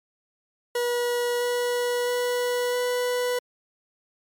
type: tone with pitch steps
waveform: 40% pulse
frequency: 483.4 / 486.8 / 490.1 / 493.6 Hz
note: B4 / B4 / B4 / B4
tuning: -37 / -25 / -13 / -1 cents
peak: -22 dBFS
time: 0.75-3.39 s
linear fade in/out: 5 ms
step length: 660 ms
effects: MP3 96 kbps